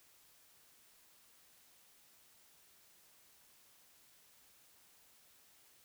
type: silence
effects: white hiss -66 dBFS RMS until 5.84 s